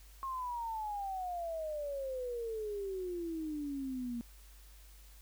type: exponential sweep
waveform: sine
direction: down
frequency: 1082 to 233.1 Hz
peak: -36 dBFS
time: 0.23-4.21 s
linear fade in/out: 0 ms
effects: added 50 Hz sine -54 dBFS peak until 5.21 s + white hiss -62 dBFS RMS until 5.21 s